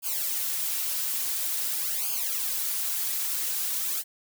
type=noise with flanger; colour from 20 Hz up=blue; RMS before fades=-29 dBFS; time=0.02-4.04 s; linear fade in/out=50 ms; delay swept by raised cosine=0.52 to 5.82 ms; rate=0.48 Hz; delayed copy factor=-1; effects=none